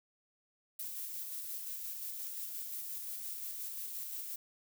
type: noise with tremolo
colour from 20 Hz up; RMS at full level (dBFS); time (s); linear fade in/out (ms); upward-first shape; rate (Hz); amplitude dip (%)
violet; -41; 0.79-4.36; 5; square; 5.7; 25
effects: none